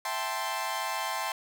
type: chord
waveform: sawtooth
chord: A minor seventh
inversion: second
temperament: equal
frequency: 659.3 / 784 / 880 / 1046.5 Hz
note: E5 / G5 / A5 / C6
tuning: 0 / 0 / 0 / 0 cents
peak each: -35 / -33 / -32 / -30 dBFS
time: 0.05-1.32 s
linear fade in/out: 2 ms
effects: none